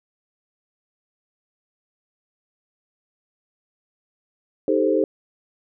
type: chord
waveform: sine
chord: A half-diminished seventh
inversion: second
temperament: equal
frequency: 311.1 / 392 / 440 / 523.3 Hz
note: Eb4 / G4 / A4 / C5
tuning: 0 / 0 / 0 / 0 cents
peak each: -22 dBFS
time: 4.68-5.04 s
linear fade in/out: 2 ms
effects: none